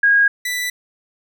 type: tone pair in turn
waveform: sine / sawtooth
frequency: 1637 / 1978.7 Hz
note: G#6 / B6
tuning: -25 / +3 cents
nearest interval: minor third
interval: 328 cents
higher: second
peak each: -10 / -17 dBFS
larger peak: first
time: 0.03-0.28 / 0.45-0.7 s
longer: neither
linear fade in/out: 5 ms
effects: none